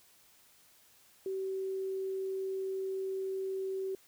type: tone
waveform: sine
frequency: 382.9 Hz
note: G4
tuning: 41 cents flat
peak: -33 dBFS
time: 1.26-3.95 s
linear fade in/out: 2 ms
effects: white hiss -63 dBFS RMS until 4.07 s